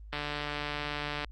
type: click train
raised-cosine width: 0.3 ms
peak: -18 dBFS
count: 165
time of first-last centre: 0.13-1.246 s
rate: 147 Hz
effects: added 52 Hz sine -44 dBFS peak until 1.31 s + Opus 24 kbps